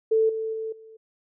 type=tone with level steps; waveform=sine; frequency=442.8 Hz; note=A4; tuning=11 cents sharp; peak=-17 / -26 / -28 / -44 dBFS; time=0.11-0.97 s; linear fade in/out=10 ms; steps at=0.29 / 0.53 / 0.72 s; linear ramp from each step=5 ms; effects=none